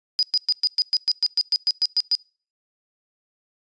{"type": "tone bursts", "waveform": "sine", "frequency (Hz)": 4942, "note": "D#8", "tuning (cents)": -13, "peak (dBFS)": -16, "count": 14, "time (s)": [0.19, 2.152], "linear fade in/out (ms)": 0, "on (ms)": 38, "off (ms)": 110, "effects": ["noise-tail reverb RT60 0.4 s tail -26 dB re dry", "resampled to 22050 Hz"]}